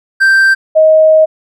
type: tone pair in turn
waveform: triangle / sine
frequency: 1568 / 629.1 Hz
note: G6 / D#5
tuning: 0 / +19 cents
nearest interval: octave + major third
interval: 1581 cents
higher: first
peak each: -3 dBFS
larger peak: neither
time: 0.2-0.55 / 0.75-1.26 s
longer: second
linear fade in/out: 20 ms
effects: none